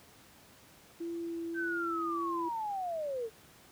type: tone with vibrato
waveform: sine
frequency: 336.1 Hz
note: E4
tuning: 34 cents sharp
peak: -35 dBFS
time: 1-2.49 s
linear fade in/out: 10 ms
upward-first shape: sine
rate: 1.7 Hz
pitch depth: 11 cents each way
type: linear sweep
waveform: sine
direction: down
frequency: 1568 to 430 Hz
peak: -33 dBFS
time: 1.54-3.3 s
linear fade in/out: 50 ms
effects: pink hiss -58 dBFS RMS until 3.71 s + high-pass 80 Hz 12 dB/octave